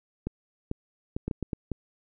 clicks, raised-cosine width 3 ms, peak -17 dBFS, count 8, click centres 0.27 / 0.714 / 1.165 / 1.28 / 1.312 / 1.427 / 1.532 / 1.717 s, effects none

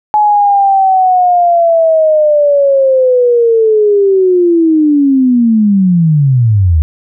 sine linear sweep, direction down, 850 to 73.42 Hz, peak -5 dBFS, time 0.14-6.82 s, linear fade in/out 0 ms, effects none

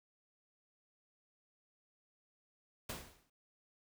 pink noise with exponential decay, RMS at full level -40 dBFS, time 2.89-3.3 s, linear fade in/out 5 ms, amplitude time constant 87 ms, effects none

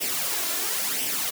white noise with flanger, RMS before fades -27 dBFS, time 0-1.31 s, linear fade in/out 20 ms, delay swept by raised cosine 0.35 to 2.95 ms, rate 0.97 Hz, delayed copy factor +0.6, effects high-pass 200 Hz 12 dB/octave

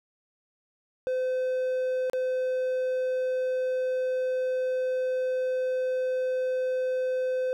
triangle tone with dropouts, 512 Hz, C5, 38 cents flat, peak -23 dBFS, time 1.07-7.53 s, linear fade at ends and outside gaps 0 ms, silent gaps 2.098-2.133 s, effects none

